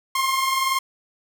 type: tone pair together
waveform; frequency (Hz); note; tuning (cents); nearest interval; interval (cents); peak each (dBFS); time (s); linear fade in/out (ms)
sawtooth; 1061 / 1082; C6 / C#6; +24 / -42; unison; 34; -17 / -23; 0.15-0.79; 5
effects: none